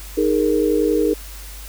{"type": "chord", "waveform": "sine", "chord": "D# suspended fourth", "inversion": "none", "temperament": "equal", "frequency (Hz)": [311.1, 415.3, 466.2], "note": ["D#4", "G#4", "A#4"], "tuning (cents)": [0, 0, 0], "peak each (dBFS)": -19, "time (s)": [0.17, 1.14], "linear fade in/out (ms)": 10, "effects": ["added 50 Hz sine -34 dBFS peak until 1.68 s", "white hiss -39 dBFS RMS until 1.68 s"]}